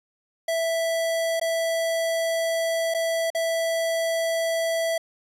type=tone with dropouts; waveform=square; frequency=659.3 Hz; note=E5; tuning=in tune; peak=-23 dBFS; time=0.48-4.98 s; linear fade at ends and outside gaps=5 ms; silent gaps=1.398-1.413 / 2.94-2.946 / 3.303-3.348 s; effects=resampled to 32000 Hz